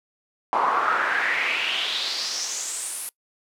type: noise with band-pass filter sweep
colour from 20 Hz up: brown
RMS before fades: -25 dBFS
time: 0.53-3.09 s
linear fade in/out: 0 ms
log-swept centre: 930 to 11000 Hz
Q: 4.6
effects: noise-tail reverb RT60 0.1 s tail -23 dB re dry + high-pass 400 Hz 12 dB/octave